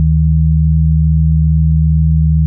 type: tone pair together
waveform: sine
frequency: 74.8 / 157.17 Hz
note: D2 / D#3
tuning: +32 / +18 cents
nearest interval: octave + minor second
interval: 1286 cents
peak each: -10 dBFS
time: 0-2.46 s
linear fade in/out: 0 ms
effects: none